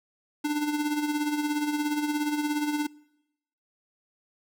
square tone with tremolo, 297.3 Hz, D4, 21 cents sharp, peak -24 dBFS, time 0.44-2.87 s, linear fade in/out 10 ms, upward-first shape sine, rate 17 Hz, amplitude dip 55%, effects noise-tail reverb RT60 0.9 s tail -24 dB re dry

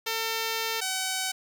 5% pulse tone pair in turn, 450 / 756.8 Hz, A4 / F#5, +39 / +39 cents, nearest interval major sixth, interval 900 cents, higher second, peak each -16 dBFS, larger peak neither, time 0.06-0.81 / 0.81-1.32 s, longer first, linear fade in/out 10 ms, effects none

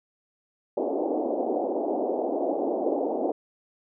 pink band-pass noise, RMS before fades -27 dBFS, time 0.77-3.32 s, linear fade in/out 5 ms, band 270 to 760 Hz, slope 48 dB/octave, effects none

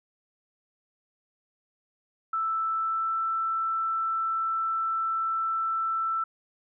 sine tone with pitch glide, 1321 to 1329.4 Hz, E6 to E6, +3 to +14 cents, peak -25 dBFS, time 2.33-6.24 s, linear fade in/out 5 ms, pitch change +11 cents, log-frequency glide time 2.75-3.18 s, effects none

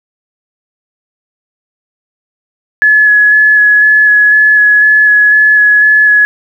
sine tone with vibrato, 1700 Hz, G#6, 40 cents sharp, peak -3 dBFS, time 2.82-6.25 s, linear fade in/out 0 ms, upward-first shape square, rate 2 Hz, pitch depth 11 cents each way, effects 7-bit

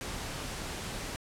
pink noise, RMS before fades -38 dBFS, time 0.01-1.16 s, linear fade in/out 0 ms, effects low-pass 10000 Hz 12 dB/octave

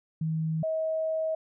sine tone pair in turn, 159.4 / 637.6 Hz, D#3 / D#5, +42 / +42 cents, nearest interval 2 octaves, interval 2400 cents, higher second, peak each -26 dBFS, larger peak neither, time 0.21-0.63 / 0.63-1.35 s, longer second, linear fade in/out 5 ms, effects none

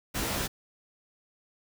pink noise with comb filter, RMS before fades -31 dBFS, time 0.14-0.48 s, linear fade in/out 20 ms, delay 15 ms, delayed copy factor +0.85, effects none

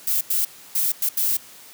violet noise bursts at uneven times, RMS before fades -21 dBFS, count 5, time 0.07-0.21 / 0.3-0.45 / 0.75-0.92 / 1.02-1.09 / 1.17-1.37 s, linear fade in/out 5 ms, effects white hiss -45 dBFS RMS until 1.73 s + high-pass 100 Hz 12 dB/octave

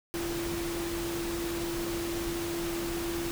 sine tone in noise, 340 Hz, F4, 46 cents flat, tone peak -32 dBFS, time 0.14-3.31 s, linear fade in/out 0 ms, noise pink, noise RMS -37 dBFS, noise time 0.14-3.31 s, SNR +2 dB, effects none

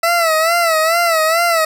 20% pulse tone with vibrato, 659.3 Hz, E5, in tune, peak -7 dBFS, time 0.03-1.65 s, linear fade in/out 5 ms, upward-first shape sine, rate 2.3 Hz, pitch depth 86 cents each way, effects 8-bit

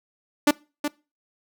sawtooth tone with echo, 293.7 Hz, D4, in tune, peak -10 dBFS, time 0.47-0.51 s, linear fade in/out 5 ms, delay 370 ms, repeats 1, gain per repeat -9 dB, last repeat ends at 0.88 s, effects noise-tail reverb RT60 0.3 s tail -23 dB re dry

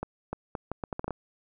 accelerating click train, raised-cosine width 1 ms, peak -18 dBFS, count 10, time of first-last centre 0.03-1.107 s, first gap 300 ms, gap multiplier 0.74, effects none

